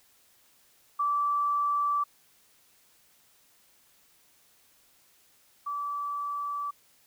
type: tone pair in turn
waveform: sine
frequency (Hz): 1161 / 1155.8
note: D6 / D6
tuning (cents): -20 / -28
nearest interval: unison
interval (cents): 8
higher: first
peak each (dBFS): -24 / -30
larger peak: first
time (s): 0.99-2.04 / 5.66-6.71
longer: neither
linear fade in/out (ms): 10
effects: white hiss -63 dBFS RMS until 7.06 s